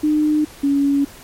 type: tone pair in turn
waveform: sine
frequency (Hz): 303.3 / 281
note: D#4 / C#4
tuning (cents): -44 / +24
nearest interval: minor second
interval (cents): 132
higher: first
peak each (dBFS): -13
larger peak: neither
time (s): 0.03-0.45 / 0.63-1.05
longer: neither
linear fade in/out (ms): 10
effects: pink hiss -41 dBFS RMS until 1.23 s + MP3 64 kbps